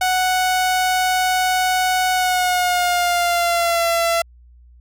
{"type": "tone with pitch glide", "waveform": "sawtooth", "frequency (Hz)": [740, 674.7], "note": ["F#5", "E5"], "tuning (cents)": [0, 40], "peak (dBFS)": -12, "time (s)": [0.01, 4.22], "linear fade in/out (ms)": 5, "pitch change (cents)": -160, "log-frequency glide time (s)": [2.13, 3.87], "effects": ["added 60 Hz sine -44 dBFS peak until 4.8 s"]}